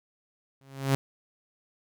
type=tone with exponential growth; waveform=sawtooth; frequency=135.9 Hz; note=C#3; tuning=34 cents flat; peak=-15 dBFS; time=0.61-0.95 s; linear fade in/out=0 ms; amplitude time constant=73 ms; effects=none